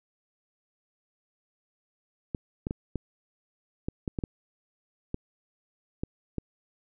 clicks, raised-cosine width 3 ms, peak -17 dBFS, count 11, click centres 2.348 / 2.669 / 2.709 / 2.957 / 3.885 / 4.078 / 4.188 / 4.238 / 5.144 / 6.035 / 6.383 s, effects none

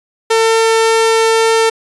sawtooth tone, 450.2 Hz, A4, 40 cents sharp, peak -5 dBFS, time 0.3-1.7 s, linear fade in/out 10 ms, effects resampled to 24000 Hz

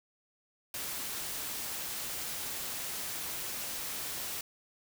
white noise, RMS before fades -38 dBFS, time 0.74-4.41 s, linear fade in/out 2 ms, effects none

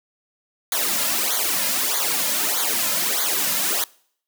white noise with flanger, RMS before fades -22 dBFS, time 0.72-3.84 s, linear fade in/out 2 ms, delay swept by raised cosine 0.37 to 2.67 ms, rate 1.6 Hz, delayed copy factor -1, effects noise-tail reverb RT60 0.6 s tail -24 dB re dry + high-pass 200 Hz 12 dB/octave

